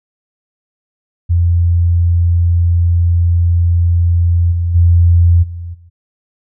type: tone with level steps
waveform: sine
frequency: 86 Hz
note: F2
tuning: 26 cents flat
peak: -8 / -12 / -5 / -22 / -38 dBFS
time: 1.29-5.9 s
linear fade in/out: 20 ms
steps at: 4.51 / 4.74 / 5.42 / 5.73 s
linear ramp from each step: 20 ms
effects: none